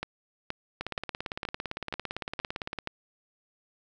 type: two click trains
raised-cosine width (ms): 0.3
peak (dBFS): -16 / -17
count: 7 / 36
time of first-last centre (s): 0.03-2.874 / 0.81-2.787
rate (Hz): 2.11 / 17.7
effects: none